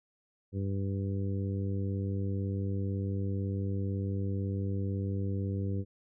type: harmonic tone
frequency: 98 Hz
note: G2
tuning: in tune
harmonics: 1 / 2 / 3 / 4 / 5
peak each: -31 / -37 / -41 / -43 / -45 dBFS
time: 0.52-5.85 s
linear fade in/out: 50 ms
effects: none